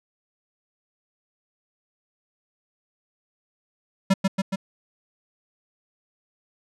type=tone with echo; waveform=square; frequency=192.9 Hz; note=G3; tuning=28 cents flat; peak=-15 dBFS; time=4.1-4.14 s; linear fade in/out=10 ms; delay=140 ms; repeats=3; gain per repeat=-3 dB; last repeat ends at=4.56 s; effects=low-pass 8000 Hz 12 dB/octave